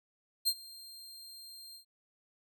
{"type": "tone with ADSR envelope", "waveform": "sawtooth", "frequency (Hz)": 4186, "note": "C8", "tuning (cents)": 0, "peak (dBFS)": -22, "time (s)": [0.45, 1.85], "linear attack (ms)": 28, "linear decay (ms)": 58, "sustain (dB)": -23, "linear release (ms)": 100, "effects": []}